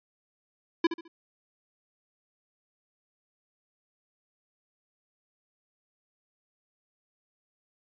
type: tone with echo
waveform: square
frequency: 334.3 Hz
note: E4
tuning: 24 cents sharp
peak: -20 dBFS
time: 0.84-0.87 s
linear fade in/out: 5 ms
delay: 70 ms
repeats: 3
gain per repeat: -10 dB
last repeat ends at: 1.08 s
effects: resampled to 11025 Hz